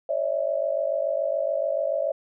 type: tone cluster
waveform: sine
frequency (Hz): 546 / 593 / 653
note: C#5 / D5 / E5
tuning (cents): -26 / +17 / -17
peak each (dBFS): -27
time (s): 0.09-2.12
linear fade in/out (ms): 5
effects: none